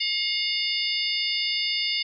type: harmonic tone with a mistuned harmonic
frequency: 714 Hz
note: F5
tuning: 38 cents sharp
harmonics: 3 / 4 / 5 / 6 / 7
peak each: -30 / -30 / -30 / -30 / -30 dBFS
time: 0-2.03 s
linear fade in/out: 10 ms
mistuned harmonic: 6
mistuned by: +96 cents
effects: none